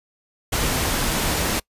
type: noise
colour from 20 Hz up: pink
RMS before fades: -22 dBFS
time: 0.52-1.6 s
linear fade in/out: 10 ms
effects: noise-tail reverb RT60 0.1 s tail -25 dB re dry + resampled to 32000 Hz